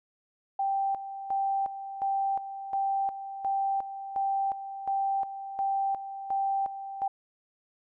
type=tone with tremolo; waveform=sine; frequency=784 Hz; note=G5; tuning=in tune; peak=-25 dBFS; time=0.59-7.08 s; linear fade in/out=5 ms; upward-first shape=square; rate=1.4 Hz; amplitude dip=70%; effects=none